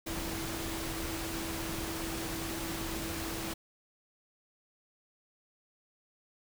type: tone in noise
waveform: sine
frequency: 328.6 Hz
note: E4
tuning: 5 cents flat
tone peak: -40 dBFS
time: 0.06-3.54 s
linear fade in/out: 10 ms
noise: pink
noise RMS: -38 dBFS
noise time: 0.06-3.54 s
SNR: -5 dB
effects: none